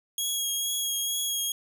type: tone with vibrato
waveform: 15% pulse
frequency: 3300 Hz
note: G#7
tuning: 12 cents flat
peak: -20 dBFS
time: 0.18-1.52 s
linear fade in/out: 2 ms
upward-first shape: triangle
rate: 2.2 Hz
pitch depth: 21 cents each way
effects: none